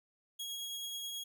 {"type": "tone with tremolo", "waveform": "sawtooth", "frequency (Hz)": 3304, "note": "G#7", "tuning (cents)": -10, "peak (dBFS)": -35, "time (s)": [0.39, 1.24], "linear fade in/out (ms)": 10, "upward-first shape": "triangle", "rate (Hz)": 9.3, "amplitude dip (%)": 25, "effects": []}